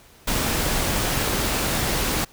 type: noise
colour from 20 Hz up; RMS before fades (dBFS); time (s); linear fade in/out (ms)
pink; -23; 0.27-2.25; 10
effects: pink hiss -51 dBFS RMS until 2.32 s